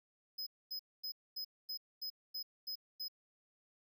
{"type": "tone bursts", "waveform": "square", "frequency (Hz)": 5060, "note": "D#8", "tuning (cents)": 28, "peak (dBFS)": -40, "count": 9, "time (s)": [0.38, 3.083], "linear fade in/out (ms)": 10, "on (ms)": 87, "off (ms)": 240, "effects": []}